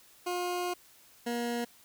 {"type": "tone pair in turn", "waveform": "20% pulse", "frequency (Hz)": [356.3, 237.8], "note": ["F4", "A#3"], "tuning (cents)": [35, 35], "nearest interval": "perfect fifth", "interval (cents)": 700, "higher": "first", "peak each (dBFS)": -26, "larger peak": "neither", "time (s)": [[0.26, 0.74], [1.26, 1.65]], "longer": "first", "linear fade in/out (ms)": 10, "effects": ["white hiss -59 dBFS RMS until 1.84 s"]}